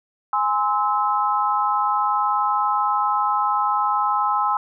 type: chord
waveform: sine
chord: Ab augmented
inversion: none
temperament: just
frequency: 830.6 / 1038.3 / 1297.8 Hz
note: Ab5 / C6 / E6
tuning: 0 / -14 / -27 cents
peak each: -22 dBFS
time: 0.33-4.57 s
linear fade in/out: 2 ms
effects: none